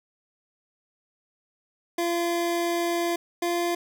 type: tone pair in turn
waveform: 25% pulse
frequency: 342.7 / 345.7 Hz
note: F4 / F4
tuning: -33 / -18 cents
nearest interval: unison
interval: 15 cents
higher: second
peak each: -20 dBFS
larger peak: neither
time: 1.98-3.16 / 3.42-3.75 s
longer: first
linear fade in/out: 5 ms
effects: none